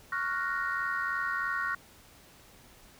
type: chord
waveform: sine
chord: Gb major seventh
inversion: second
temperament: equal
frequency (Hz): 1108.7 / 1396.9 / 1480 / 1864.7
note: Db6 / F6 / Gb6 / Bb6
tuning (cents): 0 / 0 / 0 / 0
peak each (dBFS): -34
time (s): 0.12-1.75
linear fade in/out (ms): 5
effects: tanh soft clip ceiling -21 dBFS + pink hiss -56 dBFS RMS until 2.99 s